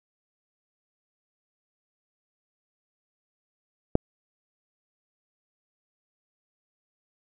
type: click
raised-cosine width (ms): 2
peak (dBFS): -5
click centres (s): 3.954
effects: none